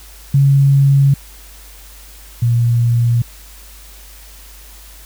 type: tone pair in turn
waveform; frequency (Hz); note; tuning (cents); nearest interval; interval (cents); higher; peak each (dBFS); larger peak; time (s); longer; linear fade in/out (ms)
sine; 138.59 / 118.45; C#3 / A#2; 0 / +28; minor third; 272; first; -7 / -10; first; 0.34-1.14 / 2.42-3.22; neither; 5
effects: added 50 Hz sine -38 dBFS peak until 5.05 s + white hiss -41 dBFS RMS until 5.05 s